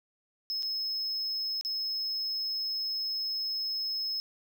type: tone with dropouts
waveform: triangle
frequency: 5180 Hz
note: E8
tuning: 31 cents flat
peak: -29 dBFS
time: 0.5-4.2 s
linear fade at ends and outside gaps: 0 ms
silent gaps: 0.624-0.63 / 1.611-1.649 s
effects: none